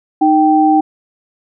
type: tone pair together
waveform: sine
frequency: 309.5 / 779.9 Hz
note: D#4 / G5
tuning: -9 / -9 cents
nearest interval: octave + major third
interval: 1600 cents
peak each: -10 dBFS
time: 0.21-0.81 s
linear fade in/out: 10 ms
effects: none